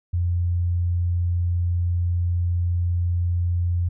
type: tone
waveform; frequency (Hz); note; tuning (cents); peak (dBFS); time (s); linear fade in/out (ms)
sine; 87.4; F2; +2; -19; 0.13-3.89; 10
effects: none